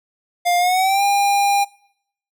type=tone with pitch glide; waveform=square; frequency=704 to 804 Hz; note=F5 to G5; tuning=+14 to +44 cents; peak=-15 dBFS; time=0.45-1.65 s; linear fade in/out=20 ms; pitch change=+230 cents; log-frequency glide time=0.58-1.03 s; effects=noise-tail reverb RT60 0.7 s tail -23 dB re dry